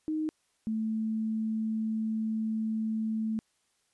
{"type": "tone pair in turn", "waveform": "sine", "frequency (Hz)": [311.1, 220], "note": ["D#4", "A3"], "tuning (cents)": [0, 0], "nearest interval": "tritone", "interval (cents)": 600, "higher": "first", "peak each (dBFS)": -28, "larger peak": "neither", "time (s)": [[0.08, 0.29], [0.67, 3.39]], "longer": "second", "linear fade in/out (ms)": 0, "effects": ["white hiss -73 dBFS RMS until 3.93 s", "resampled to 24000 Hz"]}